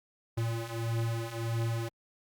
square beating tone pair, 114 / 115.6 Hz, A#2 / A#2, -38 / -14 cents, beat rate 1.6 Hz, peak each -36 / -33 dBFS, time 0.37-1.89 s, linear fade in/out 10 ms, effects Opus 48 kbps

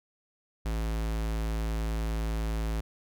square tone, 54.8 Hz, A1, 6 cents flat, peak -29 dBFS, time 0.65-2.81 s, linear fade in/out 10 ms, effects none

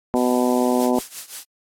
harmonic tone, 124.5 Hz, B2, 14 cents sharp, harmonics 2 / 3 / 4 / 5 / 6 / 7 / 8, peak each -19 / -23 / -25 / -25 / -27 / -28 / -31 dBFS, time 0.14-0.99 s, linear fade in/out 0 ms
blue noise, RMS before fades -33 dBFS, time 0.15-0.87 s, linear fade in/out 20 ms
blue noise with tremolo, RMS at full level -28 dBFS, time 0.79-1.44 s, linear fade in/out 10 ms, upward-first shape triangle, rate 5.7 Hz, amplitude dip 90%
effects low-pass 11000 Hz 12 dB/octave + AAC 64 kbps

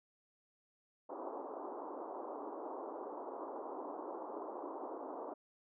pink band-pass noise, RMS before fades -45 dBFS, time 1.09-5.34 s, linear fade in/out 10 ms, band 290 to 1100 Hz, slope 48 dB/octave, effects none

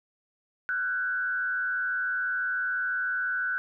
sine tone with frequency modulation, 1500 Hz, F#6, 23 cents sharp, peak -26 dBFS, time 0.69-3.58 s, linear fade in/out 0 ms, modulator 106 Hz, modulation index 0.73, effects none

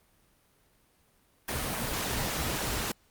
pink noise with flanger, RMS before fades -32 dBFS, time 1.48-2.92 s, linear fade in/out 5 ms, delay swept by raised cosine 0.2 to 6 ms, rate 3.6 Hz, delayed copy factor -0.55, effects pink hiss -66 dBFS RMS until 3.1 s + Opus 32 kbps

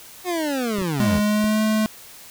25% pulse linear sweep, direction down, 370 to 63.2 Hz, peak -18 dBFS, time 0.24-1.21 s, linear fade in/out 50 ms
clicks, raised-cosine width 3 ms, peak -20 dBFS, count 4, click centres 0.786 / 0.816 / 1.187 / 1.442 s
square tone with pitch glide, 207.7 to 216.4 Hz, G#3 to A3, 0 to -29 cents, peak -18 dBFS, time 1-1.86 s, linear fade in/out 0 ms, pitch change +71 cents, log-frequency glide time 1.18-1.62 s
effects white hiss -43 dBFS RMS until 2.3 s

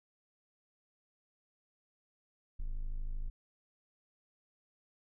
triangle tone, 26.45 Hz, G#0, 33 cents sharp, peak -32 dBFS, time 2.59-3.3 s, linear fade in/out 10 ms, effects none

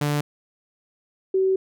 sawtooth / sine tone pair in turn, 146.83 / 380.4 Hz, D3 / F#4, 0 / +48 cents, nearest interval octave + major third, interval 1648 cents, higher second, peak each -17 dBFS, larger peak neither, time 0.01-0.21 / 1.34-1.56 s, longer second, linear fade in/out 5 ms, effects none

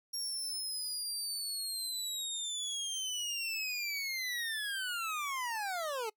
25% pulse linear sweep, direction down, 5588 to 417.3 Hz, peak -31 dBFS, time 0.13-6.1 s, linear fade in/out 10 ms, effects noise-tail reverb RT60 0.1 s tail -24 dB re dry

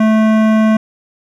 sine tone with hard clipping, 218.4 Hz, A3, 13 cents flat, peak -10 dBFS, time 0-0.77 s, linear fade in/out 5 ms, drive 16 dB, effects none

